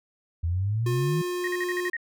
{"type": "exponential sweep", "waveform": "sine", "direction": "up", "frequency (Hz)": [80.9, 164.81], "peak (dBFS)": -23, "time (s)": [0.43, 1.22], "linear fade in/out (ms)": 10}
{"type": "tone", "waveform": "square", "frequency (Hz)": 357.1, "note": "F4", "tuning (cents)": 39, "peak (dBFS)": -28, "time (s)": [0.86, 1.9], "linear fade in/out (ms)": 5}
{"type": "tone bursts", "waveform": "sine", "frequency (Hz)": 1864.7, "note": "A#6", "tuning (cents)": 0, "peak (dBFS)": -27, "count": 7, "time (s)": [1.44, 1.967], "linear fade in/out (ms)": 2, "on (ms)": 35, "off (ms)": 47}
{"effects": []}